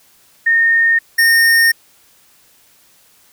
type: tone pair in turn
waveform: sine / square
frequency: 1835 / 1835 Hz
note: A#6 / A#6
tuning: -28 / -28 cents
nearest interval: unison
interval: 0 cents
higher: neither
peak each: -9 dBFS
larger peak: neither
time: 0.46-0.99 / 1.18-1.72 s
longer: second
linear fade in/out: 10 ms
effects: white hiss -51 dBFS RMS until 3.32 s